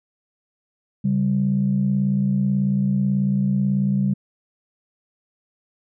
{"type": "tone pair together", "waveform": "sine", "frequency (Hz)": [137.75, 196], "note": ["C#3", "G3"], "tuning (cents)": [-11, 0], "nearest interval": "tritone", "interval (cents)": 611, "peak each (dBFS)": [-21, -18], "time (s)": [1.04, 4.14], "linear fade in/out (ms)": 10, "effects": ["tanh soft clip ceiling -10 dBFS"]}